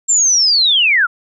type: linear sweep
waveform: sine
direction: down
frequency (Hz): 7459 to 1306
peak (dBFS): -9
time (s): 0.08-1.07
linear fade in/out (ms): 20
effects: none